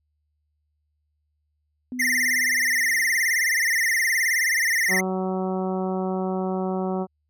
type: tone with exponential decay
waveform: sine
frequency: 250.3 Hz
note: B3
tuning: 23 cents sharp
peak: -28 dBFS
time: 1.92-3.67 s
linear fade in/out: 1 ms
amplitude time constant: 380 ms
type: tone with vibrato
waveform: square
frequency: 1946 Hz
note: B6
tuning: 26 cents flat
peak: -20 dBFS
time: 1.99-5.01 s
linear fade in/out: 10 ms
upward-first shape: sine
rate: 19 Hz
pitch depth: 140 cents each way
type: harmonic tone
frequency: 187.3 Hz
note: F#3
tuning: 21 cents sharp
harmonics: 1 / 2 / 3 / 4 / 5 / 6 / 7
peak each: -26 / -28 / -33 / -32 / -38 / -41 / -42 dBFS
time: 4.88-7.07 s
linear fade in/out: 50 ms
effects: added 75 Hz sine -70 dBFS peak until 7.29 s